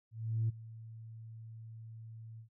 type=tone with ADSR envelope; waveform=sine; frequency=112.5 Hz; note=A2; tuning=39 cents sharp; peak=-27 dBFS; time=0.11-2.49 s; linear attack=380 ms; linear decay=16 ms; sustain=-19 dB; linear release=100 ms; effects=tanh soft clip ceiling -25 dBFS